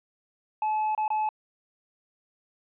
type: tone with dropouts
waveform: triangle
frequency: 860 Hz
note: A5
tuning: 40 cents flat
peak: -22 dBFS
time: 0.62-1.29 s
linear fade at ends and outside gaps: 2 ms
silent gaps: 0.95-0.977 / 1.08-1.103 s
effects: resampled to 8000 Hz

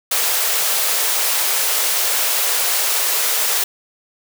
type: high-pass noise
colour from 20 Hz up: white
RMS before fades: -18 dBFS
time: 0.11-3.64 s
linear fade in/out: 5 ms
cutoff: 400 Hz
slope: 48 dB/octave
effects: none

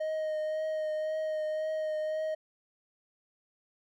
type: tone with vibrato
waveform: triangle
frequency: 622.3 Hz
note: D#5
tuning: in tune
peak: -28 dBFS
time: 0-2.35 s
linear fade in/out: 10 ms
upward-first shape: triangle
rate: 1.9 Hz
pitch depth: 19 cents each way
effects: none

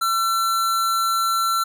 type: tone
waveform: square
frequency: 1350 Hz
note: E6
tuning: 41 cents sharp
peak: -19 dBFS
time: 0.01-1.64 s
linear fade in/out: 10 ms
effects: none

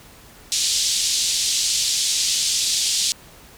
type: band-pass noise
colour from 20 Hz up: pink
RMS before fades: -21 dBFS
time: 0.52-3.12 s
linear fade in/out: 0 ms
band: 3600 to 8300 Hz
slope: 24 dB/octave
effects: pink hiss -46 dBFS RMS until 3.57 s

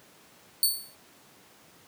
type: tone with exponential decay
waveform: 10% pulse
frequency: 4467 Hz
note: C#8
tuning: 12 cents sharp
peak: -11 dBFS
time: 0.63-0.95 s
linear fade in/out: 1 ms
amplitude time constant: 68 ms
effects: pink hiss -56 dBFS RMS until 1.87 s + high-pass 150 Hz 12 dB/octave

